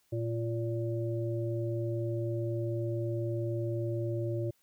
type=harmonic tone; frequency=115.5 Hz; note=A#2; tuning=16 cents flat; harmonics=1 / 3 / 5; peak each=-32 / -35 / -39 dBFS; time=0.12-4.51 s; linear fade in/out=10 ms; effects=white hiss -71 dBFS RMS until 4.62 s